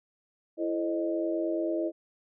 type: tone cluster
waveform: sine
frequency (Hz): 333 / 437.8 / 528 / 617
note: E4 / A4 / C5 / D#5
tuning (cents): +18 / -9 / +16 / -15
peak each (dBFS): -29 / -38 / -37 / -32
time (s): 0.57-1.92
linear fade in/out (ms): 50
effects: none